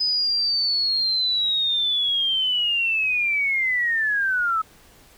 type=linear sweep; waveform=sine; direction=down; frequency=5030 to 1281 Hz; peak=-19 dBFS; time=0-4.62 s; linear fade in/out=10 ms; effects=pink hiss -52 dBFS RMS until 5.17 s